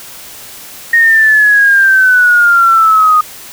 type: exponential sweep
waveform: sine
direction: down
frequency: 1864.7 to 1233 Hz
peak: -4 dBFS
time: 0.93-3.21 s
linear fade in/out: 5 ms
effects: white hiss -31 dBFS RMS until 3.52 s